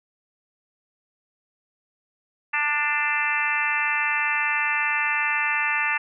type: harmonic tone with a mistuned harmonic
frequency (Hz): 295.8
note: D4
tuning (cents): +13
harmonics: 3 / 4 / 5 / 6 / 7 / 8 / 9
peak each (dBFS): -30 / -31 / -31 / -26 / -28 / -31 / -27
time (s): 2.53-5.98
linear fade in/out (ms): 10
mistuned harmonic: 5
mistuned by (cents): -24
effects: none